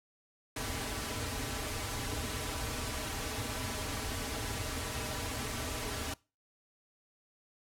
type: noise with comb filter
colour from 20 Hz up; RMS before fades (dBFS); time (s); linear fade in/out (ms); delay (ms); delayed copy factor
pink; -37; 0.56-6.14; 5; 5.6; -0.95
effects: noise-tail reverb RT60 0.3 s tail -23 dB re dry + low-pass 12000 Hz 12 dB/octave